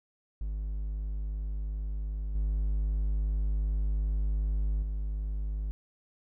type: tone with level steps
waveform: triangle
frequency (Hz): 51.3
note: G#1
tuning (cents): -21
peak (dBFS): -29 / -24 / -28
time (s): 0.41-5.71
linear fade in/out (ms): 0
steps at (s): 2.35 / 4.82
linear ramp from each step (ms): 5
effects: none